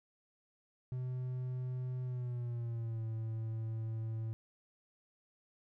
triangle tone with pitch glide, 126.9 to 111.76 Hz, B2 to A2, +47 to +27 cents, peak -34 dBFS, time 0.92-4.33 s, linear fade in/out 0 ms, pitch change -220 cents, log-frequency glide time 2.03-3.04 s, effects none

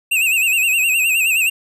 square tone with vibrato, 2637 Hz, E7, in tune, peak -14 dBFS, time 0.11-1.5 s, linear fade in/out 10 ms, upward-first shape sine, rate 9.6 Hz, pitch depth 100 cents each way, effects none

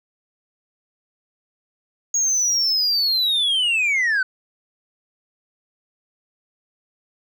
sine linear sweep, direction down, 6645 to 1480 Hz, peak -14 dBFS, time 2.14-4.23 s, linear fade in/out 5 ms, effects tanh soft clip ceiling -16 dBFS

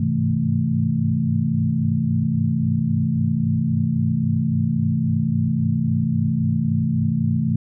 sine tone cluster, 101.2 / 104.9 / 131.4 / 163.7 / 221 Hz, G#2 / G#2 / C3 / E3 / A3, -44 / +18 / +8 / -12 / +8 cents, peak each -27 / -28 / -23 / -22 / -22 dBFS, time 0-7.56 s, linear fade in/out 5 ms, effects none

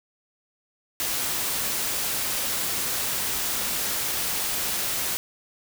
white noise, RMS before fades -27 dBFS, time 1-5.17 s, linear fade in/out 0 ms, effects none

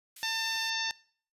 white high-pass noise, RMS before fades -48 dBFS, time 0.16-0.7 s, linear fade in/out 5 ms, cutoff 2400 Hz, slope 12 dB/octave
harmonic tone, 897 Hz, A5, 33 cents sharp, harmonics 1 / 2 / 3 / 4 / 5 / 6 / 7, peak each -39 / -35 / -38 / -36 / -38 / -38 / -42 dBFS, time 0.23-0.91 s, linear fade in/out 0 ms
effects noise-tail reverb RT60 0.5 s tail -22 dB re dry + resampled to 32000 Hz

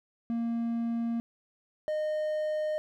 triangle tone pair in turn, 232.3 / 613.8 Hz, A#3 / D#5, -6 / -24 cents, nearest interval octave + perfect fourth, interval 1682 cents, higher second, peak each -26 dBFS, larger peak neither, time 0.3-1.2 / 1.88-2.78 s, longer neither, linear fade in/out 0 ms, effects none

